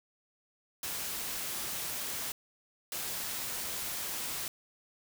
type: noise bursts at uneven times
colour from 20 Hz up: white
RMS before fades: -37 dBFS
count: 2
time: 0.83-2.32 / 2.92-4.48 s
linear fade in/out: 2 ms
effects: none